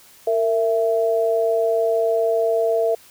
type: tone pair together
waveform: sine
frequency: 457.5 / 664 Hz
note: A#4 / E5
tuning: -32 / +12 cents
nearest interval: tritone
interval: 644 cents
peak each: -19 dBFS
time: 0.27-2.95 s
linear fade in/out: 5 ms
effects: white hiss -49 dBFS RMS until 3.1 s